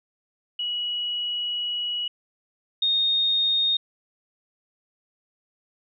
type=tone pair in turn; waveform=sine; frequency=2920 / 3698 Hz; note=F#7 / A#7; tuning=-24 / -15 cents; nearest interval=major third; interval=409 cents; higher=second; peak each=-25 / -19 dBFS; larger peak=second; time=0.59-2.08 / 2.82-3.77 s; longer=first; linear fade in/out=5 ms; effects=none